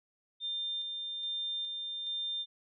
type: tone with tremolo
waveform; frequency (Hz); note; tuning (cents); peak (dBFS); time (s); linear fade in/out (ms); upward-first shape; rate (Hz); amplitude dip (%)
sine; 3600; A7; +39; -33; 0.4-2.46; 50; square; 1.2; 30
effects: none